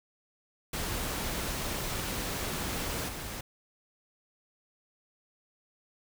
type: noise with level steps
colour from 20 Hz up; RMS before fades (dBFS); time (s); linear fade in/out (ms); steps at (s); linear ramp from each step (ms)
pink; -34 / -39; 0.73-3.41; 5; 3.08; 10
effects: none